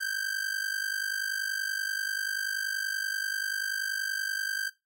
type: ring-modulated tone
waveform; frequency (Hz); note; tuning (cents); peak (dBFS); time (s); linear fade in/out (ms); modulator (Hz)
45% pulse; 1568; G6; 0; -27; 0-4.7; 20; 25.2
effects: noise-tail reverb RT60 0.2 s tail -17 dB re dry